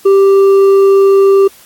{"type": "tone with hard clipping", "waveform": "sine", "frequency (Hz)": 392, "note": "G4", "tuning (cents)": 0, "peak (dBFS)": -5, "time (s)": [0.05, 1.48], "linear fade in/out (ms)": 10, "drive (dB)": 4, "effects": ["white hiss -41 dBFS RMS until 1.65 s", "AAC 64 kbps"]}